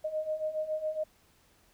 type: beating tone pair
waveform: sine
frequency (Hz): 616 / 623.2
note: D#5 / D#5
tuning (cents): -17 / +3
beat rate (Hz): 7.2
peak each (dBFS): -36 / -32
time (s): 0.04-1.04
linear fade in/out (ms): 10
effects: pink hiss -65 dBFS RMS until 1.73 s